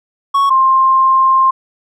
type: tone pair in turn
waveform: triangle / sine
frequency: 1108.7 / 1056.5 Hz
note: C#6 / C6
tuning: 0 / +16 cents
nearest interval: minor second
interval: 84 cents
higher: first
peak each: -7 dBFS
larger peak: neither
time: 0.34-0.5 / 0.5-1.51 s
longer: second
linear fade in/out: 10 ms
effects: none